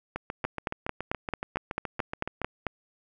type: two click trains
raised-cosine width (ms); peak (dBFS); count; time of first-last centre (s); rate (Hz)
0.5; -17 / -13; 17 / 11; 0.16-2.417 / 0.45-2.667; 7.09 / 4.51
effects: none